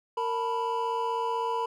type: tone cluster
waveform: triangle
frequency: 461.3 / 889 / 985 Hz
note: A#4 / A5 / B5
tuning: -18 / +18 / -5 cents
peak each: -30 / -33 / -27 dBFS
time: 0.17-1.66 s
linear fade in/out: 5 ms
effects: none